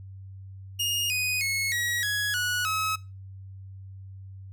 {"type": "tone with pitch steps", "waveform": "sawtooth", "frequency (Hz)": [2847, 2493, 2183, 1911.2, 1673.4, 1465.2, 1282.9], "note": ["F7", "D#7", "C#7", "A#6", "G#6", "F#6", "E6"], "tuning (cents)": [33, 3, -27, 43, 13, -17, -47], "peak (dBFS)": -22, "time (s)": [0.79, 2.96], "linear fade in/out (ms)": 10, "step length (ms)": 310, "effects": ["noise-tail reverb RT60 0.3 s tail -22 dB re dry", "added 96 Hz sine -40 dBFS peak until 4.52 s"]}